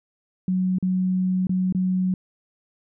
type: tone with dropouts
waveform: sine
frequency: 185 Hz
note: F#3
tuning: in tune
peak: -19 dBFS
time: 0.48-2.14 s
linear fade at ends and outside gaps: 2 ms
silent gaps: 0.785-0.826 / 1.47-1.494 / 1.725-1.748 s
effects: none